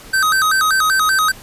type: tone with vibrato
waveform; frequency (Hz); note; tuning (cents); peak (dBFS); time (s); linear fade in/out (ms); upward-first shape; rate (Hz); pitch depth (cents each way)
square; 1396.9; F6; 0; -13; 0.13-1.32; 10; square; 5.2; 180
effects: pink hiss -39 dBFS RMS until 1.42 s + resampled to 32000 Hz